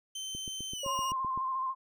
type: tone with pitch glide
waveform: 25% pulse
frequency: 3091 to 2851 Hz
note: G7 to F7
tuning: -25 to +35 cents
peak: -33 dBFS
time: 0.15-1.12 s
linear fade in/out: 5 ms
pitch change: -140 cents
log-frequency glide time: 0.72-0.86 s
type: click train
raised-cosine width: 3 ms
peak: -31 dBFS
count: 9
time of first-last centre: 0.35-1.376 s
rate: 7.8 Hz
type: tone with exponential decay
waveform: sine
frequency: 552 Hz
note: C#5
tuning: 7 cents flat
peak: -34 dBFS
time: 0.83-1.29 s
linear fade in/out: 5 ms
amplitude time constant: 100 ms
type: tone with vibrato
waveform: sine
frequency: 1050 Hz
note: C6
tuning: 6 cents sharp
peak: -30 dBFS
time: 0.84-1.75 s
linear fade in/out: 50 ms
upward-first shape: square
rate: 14 Hz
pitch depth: 26 cents each way
effects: none